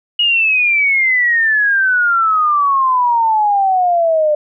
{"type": "exponential sweep", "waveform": "sine", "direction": "down", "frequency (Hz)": [2900, 594], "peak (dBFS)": -10, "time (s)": [0.19, 4.35], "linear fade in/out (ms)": 5, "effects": []}